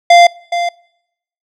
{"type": "tone pair in turn", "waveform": "square", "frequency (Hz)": [694, 694], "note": ["F5", "F5"], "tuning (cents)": [-11, -11], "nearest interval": "unison", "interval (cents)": 0, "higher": "neither", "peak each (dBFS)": [-3, -14], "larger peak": "first", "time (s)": [[0.1, 0.27], [0.52, 0.69]], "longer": "neither", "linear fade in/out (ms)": 5, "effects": ["noise-tail reverb RT60 0.8 s tail -25 dB re dry", "low-pass 5000 Hz 12 dB/octave"]}